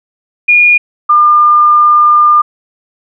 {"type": "tone pair in turn", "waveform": "sine", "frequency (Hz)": [2434, 1203], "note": ["D#7", "D6"], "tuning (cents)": [-39, 41], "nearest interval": "octave", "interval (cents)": 1220, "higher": "first", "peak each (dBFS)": -3, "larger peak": "neither", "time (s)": [[0.48, 0.78], [1.09, 2.42]], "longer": "second", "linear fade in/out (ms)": 10, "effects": []}